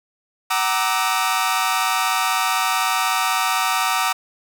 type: tone cluster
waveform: sawtooth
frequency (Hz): 752 / 935 / 1184 / 1300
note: F#5 / A#5 / D6 / E6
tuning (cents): +28 / +5 / +14 / -24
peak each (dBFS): -20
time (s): 0.5-4.13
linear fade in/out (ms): 10
effects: none